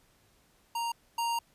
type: tone pair in turn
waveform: square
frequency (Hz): 932.3 / 932.3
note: A#5 / A#5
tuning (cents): 0 / 0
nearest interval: unison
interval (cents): 0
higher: neither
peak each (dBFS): -31 / -29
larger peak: second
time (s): 0.75-0.92 / 1.18-1.39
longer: second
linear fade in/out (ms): 5
effects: pink hiss -66 dBFS RMS until 1.54 s + resampled to 32000 Hz